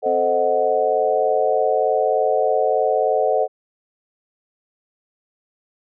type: chord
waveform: sine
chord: A diminished seventh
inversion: none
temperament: equal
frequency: 440 / 523.3 / 622.3 / 740 Hz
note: A4 / C5 / Eb5 / Gb5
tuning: 0 / 0 / 0 / 0 cents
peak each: -21 dBFS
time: 0.02-3.48 s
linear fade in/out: 50 ms
type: tone with exponential decay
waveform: triangle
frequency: 261.6 Hz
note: C4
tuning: in tune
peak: -28 dBFS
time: 0.06-2.46 s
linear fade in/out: 2 ms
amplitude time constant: 520 ms
effects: none